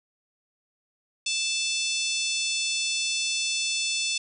harmonic tone with a mistuned harmonic, 880 Hz, A5, in tune, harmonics 3 / 4 / 5 / 6 / 7 / 8 / 9 / 10, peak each -30 / -31 / -34 / -33 / -34 / -37 / -37 / -39 dBFS, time 1.26-4.18 s, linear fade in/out 5 ms, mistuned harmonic 7, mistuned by -24 cents, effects none

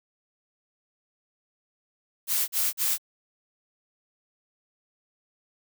blue noise bursts, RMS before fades -25 dBFS, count 3, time 2.27-2.982 s, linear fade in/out 50 ms, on 210 ms, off 41 ms, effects none

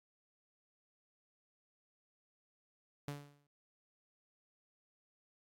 sawtooth tone with exponential decay, 144 Hz, D3, 34 cents flat, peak -34 dBFS, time 3.08-3.47 s, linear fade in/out 0 ms, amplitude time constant 83 ms, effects AAC 64 kbps

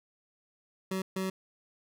25% pulse tone bursts at uneven times, 189.2 Hz, F#3, 39 cents sharp, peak -27 dBFS, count 2, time 0.91-1.02 / 1.16-1.3 s, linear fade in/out 5 ms, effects none

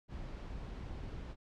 brown noise, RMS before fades -44 dBFS, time 0.08-1.36 s, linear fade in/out 50 ms, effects low-pass 5000 Hz 12 dB/octave

